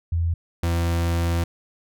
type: tone pair in turn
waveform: sine / 40% pulse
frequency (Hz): 84 / 84.78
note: E2 / E2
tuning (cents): +33 / +49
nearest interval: unison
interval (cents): 16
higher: second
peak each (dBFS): -19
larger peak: neither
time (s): 0.12-0.34 / 0.63-1.44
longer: second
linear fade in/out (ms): 5
effects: none